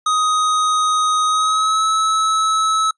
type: tone with pitch glide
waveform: square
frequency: 1252 to 1296.9 Hz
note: D#6 to E6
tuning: +10 to -29 cents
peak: -15 dBFS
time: 0.06-2.91 s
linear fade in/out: 5 ms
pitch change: +61 cents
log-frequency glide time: 1.26-1.86 s
effects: noise-tail reverb RT60 0.1 s tail -24 dB re dry + resampled to 22050 Hz